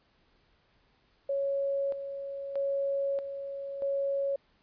sine tone with tremolo, 554.4 Hz, C#5, in tune, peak -27 dBFS, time 1.29-4.36 s, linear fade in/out 5 ms, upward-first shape square, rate 0.79 Hz, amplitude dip 60%, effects pink hiss -68 dBFS RMS until 4.62 s + resampled to 11025 Hz

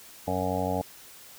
harmonic tone, 92.5 Hz, F#2, in tune, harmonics 1 / 2 / 3 / 5 / 6 / 7 / 8 / 9, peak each -34 / -34 / -34 / -34 / -34 / -34 / -34 / -34 dBFS, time 0.27-0.82 s, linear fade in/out 10 ms, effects white hiss -49 dBFS RMS until 1.38 s

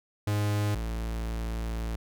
45% pulse tone pair in turn, 103.83 / 56.13 Hz, G#2 / A1, 0 / +35 cents, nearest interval major seventh, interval 1065 cents, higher first, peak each -25 / -30 dBFS, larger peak first, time 0.27-0.75 / 0.75-1.96 s, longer second, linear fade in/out 5 ms, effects none

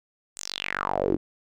sawtooth tone with band-pass filter sweep, 47.86 Hz, G1, 41 cents flat, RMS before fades -28 dBFS, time 0.36-1.17 s, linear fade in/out 20 ms, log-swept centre 8400 to 290 Hz, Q 5.4, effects none

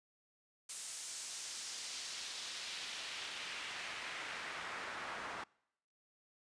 pink noise with band-pass filter sweep, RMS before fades -45 dBFS, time 0.69-5.44 s, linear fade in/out 5 ms, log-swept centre 8700 to 1200 Hz, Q 1.2, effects noise-tail reverb RT60 0.8 s tail -26 dB re dry + resampled to 22050 Hz

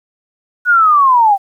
sine linear sweep, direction down, 1480 to 763 Hz, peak -6 dBFS, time 0.65-1.38 s, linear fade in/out 50 ms, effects 8-bit

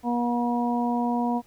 harmonic tone, 240 Hz, B3, 49 cents flat, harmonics 1 / 2 / 3 / 4, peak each -24 / -34 / -29 / -30 dBFS, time 0.03-1.42 s, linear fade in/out 50 ms, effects pink hiss -59 dBFS RMS until 1.46 s

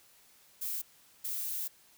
violet noise bursts at uneven times, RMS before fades -36 dBFS, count 2, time 0.61-0.82 / 1.24-1.68 s, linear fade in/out 10 ms, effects white hiss -62 dBFS RMS until 1.97 s

